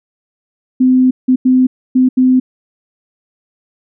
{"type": "tone bursts at uneven times", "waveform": "sine", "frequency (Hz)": 256.2, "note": "C4", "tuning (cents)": -36, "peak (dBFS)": -6, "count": 5, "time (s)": [[0.8, 1.11], [1.28, 1.36], [1.45, 1.67], [1.95, 2.09], [2.17, 2.4]], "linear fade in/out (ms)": 10, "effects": []}